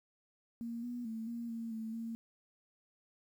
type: tone with pitch steps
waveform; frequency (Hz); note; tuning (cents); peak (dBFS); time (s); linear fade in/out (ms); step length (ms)
sine; 233 / 242.5 / 223.6 / 234.5 / 228.8 / 222.4 / 228.3; A#3 / B3 / A3 / A#3 / A#3 / A3 / A#3; -1 / -31 / +28 / +11 / -32 / +19 / -36; -38; 0.61-2.15; 0; 220
effects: 11-bit